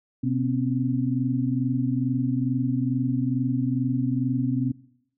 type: tone cluster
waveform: sine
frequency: 126.8 / 247.8 / 270.1 Hz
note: B2 / B3 / C#4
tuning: +46 / +6 / -45 cents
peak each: -26 dBFS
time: 0.23-4.72 s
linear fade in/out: 10 ms
effects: noise-tail reverb RT60 0.7 s tail -21 dB re dry